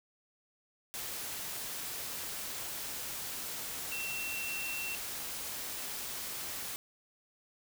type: tone in noise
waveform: sine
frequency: 2708 Hz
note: E7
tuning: 46 cents sharp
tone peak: -37 dBFS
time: 3.92-4.95 s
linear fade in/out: 0 ms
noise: white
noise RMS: -40 dBFS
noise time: 0.94-6.76 s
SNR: 0 dB
effects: none